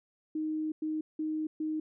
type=tone bursts at uneven times; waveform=sine; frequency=311.1 Hz; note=D#4; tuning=in tune; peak=-30 dBFS; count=4; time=0.35-0.72 / 0.82-1.01 / 1.19-1.47 / 1.6-1.8 s; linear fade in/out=5 ms; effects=none